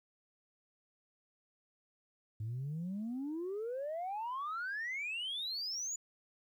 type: exponential sweep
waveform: sine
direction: up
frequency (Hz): 103.83 to 7040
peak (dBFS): -35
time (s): 2.4-5.96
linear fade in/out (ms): 5
effects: tanh soft clip ceiling -34 dBFS + 12-bit